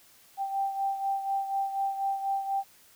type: beating tone pair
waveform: sine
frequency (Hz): 784 / 788.1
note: G5 / G5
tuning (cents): 0 / +9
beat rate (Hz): 4.1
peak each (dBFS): -28 / -35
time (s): 0.37-2.64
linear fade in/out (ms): 50
effects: white hiss -58 dBFS RMS until 2.95 s